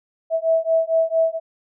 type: beating tone pair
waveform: sine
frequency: 650 / 654.4 Hz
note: E5 / E5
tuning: -24 / -13 cents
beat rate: 4.4 Hz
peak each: -19 dBFS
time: 0.3-1.4 s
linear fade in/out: 50 ms
effects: none